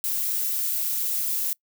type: noise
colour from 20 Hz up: violet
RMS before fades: -26 dBFS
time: 0.04-1.53 s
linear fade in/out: 0 ms
effects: noise-tail reverb RT60 0.1 s tail -25 dB re dry